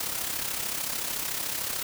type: noise with amplitude modulation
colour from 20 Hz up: white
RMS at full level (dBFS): -29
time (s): 0-1.83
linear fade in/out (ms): 5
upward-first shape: sine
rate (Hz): 33.6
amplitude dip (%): 55
effects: none